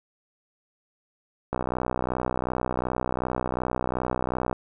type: click train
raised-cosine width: 1 ms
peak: -12 dBFS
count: 189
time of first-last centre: 1.53-4.528 s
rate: 62.7 Hz
effects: none